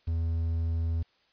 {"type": "tone with quantisation", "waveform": "triangle", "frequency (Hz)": 82.41, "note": "E2", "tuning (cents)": 0, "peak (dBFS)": -24, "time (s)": [0.07, 1.03], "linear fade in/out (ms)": 10, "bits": 9, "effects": ["white hiss -67 dBFS RMS until 1.32 s", "resampled to 11025 Hz"]}